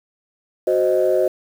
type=chord; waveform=sine; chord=C diminished; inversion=second; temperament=equal; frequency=370 / 523.3 / 622.3 Hz; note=Gb4 / C5 / Eb5; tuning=0 / 0 / 0 cents; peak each=-18 dBFS; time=0.67-1.28 s; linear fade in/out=5 ms; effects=tanh soft clip ceiling -7 dBFS + 7-bit